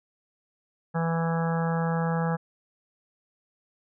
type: harmonic tone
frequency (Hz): 165.5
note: E3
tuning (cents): +7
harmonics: 1 / 3 / 4 / 5 / 6 / 7 / 8 / 9 / 10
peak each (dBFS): -25 / -32 / -39 / -33 / -40 / -40 / -38 / -45 / -39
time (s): 0.94-2.37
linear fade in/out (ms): 20
effects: none